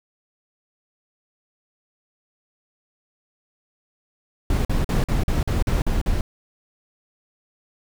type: noise bursts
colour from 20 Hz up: brown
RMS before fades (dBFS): -20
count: 9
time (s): 4.5-6.21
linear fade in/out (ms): 2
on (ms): 150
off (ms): 45
effects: none